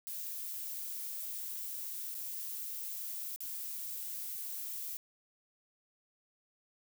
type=noise with dropouts; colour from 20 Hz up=violet; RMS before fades=-41 dBFS; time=0.07-4.97 s; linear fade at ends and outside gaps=0 ms; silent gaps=2.144-2.151 / 3.361-3.405 s; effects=none